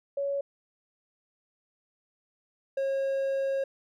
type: tone pair in turn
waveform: sine / triangle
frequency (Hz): 560 / 542.8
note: C#5 / C#5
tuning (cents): +18 / -36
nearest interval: minor second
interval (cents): 54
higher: first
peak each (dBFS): -27 / -24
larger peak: second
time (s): 0.17-0.41 / 2.77-3.64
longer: second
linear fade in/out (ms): 5
effects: none